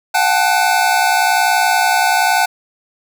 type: tone cluster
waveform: square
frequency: 719 / 780 / 871 / 1494 Hz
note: F#5 / G5 / A5 / F#6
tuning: -50 / -9 / -18 / +16 cents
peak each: -18 dBFS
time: 0.14-2.46 s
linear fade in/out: 10 ms
effects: none